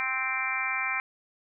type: harmonic tone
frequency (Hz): 261.4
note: C4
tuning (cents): -1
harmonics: 3 / 4 / 5 / 6 / 7 / 8 / 9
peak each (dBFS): -39 / -36 / -36 / -37 / -37 / -34 / -30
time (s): 0-1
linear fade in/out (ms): 0
effects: none